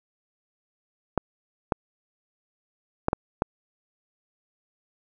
clicks, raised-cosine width 1 ms, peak -7 dBFS, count 5, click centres 1.177 / 1.722 / 3.084 / 3.131 / 3.421 s, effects none

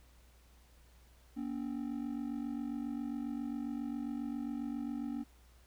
triangle ring-modulated tone, 261.6 Hz, C4, in tune, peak -31 dBFS, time 1.36-5.24 s, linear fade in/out 20 ms, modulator 23.7 Hz, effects added 60 Hz sine -60 dBFS peak until 5.66 s + pink hiss -67 dBFS RMS until 5.66 s

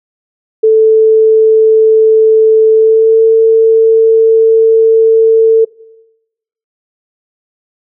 sine tone with pitch glide, 440 to 447.7 Hz, A4 to A4, 0 to +30 cents, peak -3 dBFS, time 0.63-5.65 s, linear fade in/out 10 ms, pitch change +30 cents, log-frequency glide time 2.72-3.21 s, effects noise-tail reverb RT60 1.0 s tail -23 dB re dry

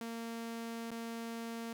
sawtooth tone with dropouts, 230 Hz, A#3, 23 cents flat, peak -36 dBFS, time 0.01-1.73 s, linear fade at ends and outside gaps 2 ms, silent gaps 0.908-0.915 s, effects none

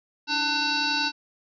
sine tone with frequency modulation, 2707 Hz, E7, 45 cents sharp, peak -22 dBFS, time 0.27-1.12 s, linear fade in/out 50 ms, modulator 605 Hz, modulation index 3.7, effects none

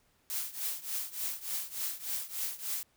blue noise with tremolo, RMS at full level -33 dBFS, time 0.3-2.83 s, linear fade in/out 0 ms, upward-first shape triangle, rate 3.4 Hz, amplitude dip 90%, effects pink hiss -70 dBFS RMS until 2.96 s

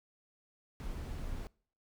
brown noise, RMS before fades -40 dBFS, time 0.8-1.47 s, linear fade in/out 0 ms, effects noise-tail reverb RT60 0.5 s tail -24 dB re dry

